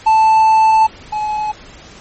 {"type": "tone pair in turn", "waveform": "triangle", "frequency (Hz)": [880, 851], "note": ["A5", "G#5"], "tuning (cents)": [0, 42], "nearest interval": "minor second", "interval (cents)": 58, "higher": "first", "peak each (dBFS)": [-5, -14], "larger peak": "first", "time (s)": [[0.06, 0.87], [1.12, 1.52]], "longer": "first", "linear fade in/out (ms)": 10, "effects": ["pink hiss -38 dBFS RMS until 2 s", "MP3 32 kbps"]}